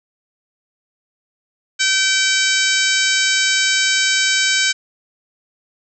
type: harmonic tone with a mistuned harmonic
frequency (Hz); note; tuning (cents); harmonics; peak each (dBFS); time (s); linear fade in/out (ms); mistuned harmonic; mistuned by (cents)
770; G5; -31; 2 / 3 / 4 / 5 / 6 / 7 / 8 / 9 / 10; -19 / -21 / -22 / -23 / -24 / -24 / -25 / -26 / -26; 1.79-4.73; 20; 9; -28
effects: none